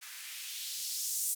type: noise with band-pass filter sweep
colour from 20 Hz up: violet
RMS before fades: -38 dBFS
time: 0.01-1.35 s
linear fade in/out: 20 ms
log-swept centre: 1500 to 8500 Hz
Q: 1.5
effects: none